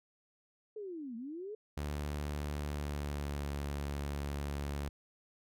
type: linear two-way sweep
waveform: sine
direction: down then up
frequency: 440 to 220 to 440 Hz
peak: -40 dBFS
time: 0.76-1.55 s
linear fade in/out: 5 ms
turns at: 1.16 s
type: tone with pitch glide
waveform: sawtooth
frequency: 73.42 to 71.45 Hz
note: D2 to D2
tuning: 0 to -47 cents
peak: -32 dBFS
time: 1.77-4.89 s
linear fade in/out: 5 ms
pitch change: -47 cents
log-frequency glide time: 2.66-3.51 s
effects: none